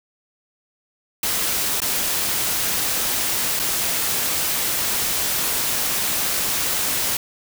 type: noise with dropouts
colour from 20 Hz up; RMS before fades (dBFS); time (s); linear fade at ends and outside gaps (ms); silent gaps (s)
white; -22; 1.23-7.17; 2; 1.803-1.818 / 3.593-3.597
effects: none